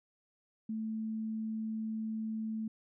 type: tone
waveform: sine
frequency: 220 Hz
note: A3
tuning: in tune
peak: -34 dBFS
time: 0.69-2.68 s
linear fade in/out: 5 ms
effects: none